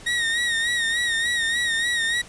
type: tone with vibrato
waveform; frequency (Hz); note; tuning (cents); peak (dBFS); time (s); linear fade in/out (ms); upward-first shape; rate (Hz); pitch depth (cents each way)
30% pulse; 1874; A#6; +9; -18; 0.06-2.22; 10; sine; 3.4; 56
effects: pink hiss -44 dBFS RMS until 2.28 s + resampled to 22050 Hz